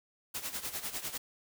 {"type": "noise with tremolo", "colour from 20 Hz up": "white", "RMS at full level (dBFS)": -36, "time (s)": [0.34, 1.18], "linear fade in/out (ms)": 10, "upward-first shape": "sine", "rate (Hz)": 10, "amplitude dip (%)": 75, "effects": []}